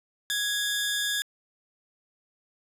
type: tone pair together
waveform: sawtooth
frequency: 1661.2 / 3577 Hz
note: G#6 / A7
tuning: 0 / +28 cents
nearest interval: octave + minor second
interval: 1328 cents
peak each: -25 / -26 dBFS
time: 0.3-1.22 s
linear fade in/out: 0 ms
effects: resampled to 32000 Hz + 10-bit